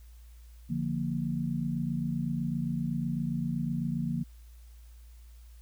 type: chord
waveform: sine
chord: Bb major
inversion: first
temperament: equal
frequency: 146.83 / 174.61 / 233.1 Hz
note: D3 / F3 / Bb3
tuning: 0 / 0 / 0 cents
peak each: -33 dBFS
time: 0.69-4.24 s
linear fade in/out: 20 ms
effects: added 58 Hz sine -48 dBFS peak until 5.61 s + white hiss -65 dBFS RMS until 5.61 s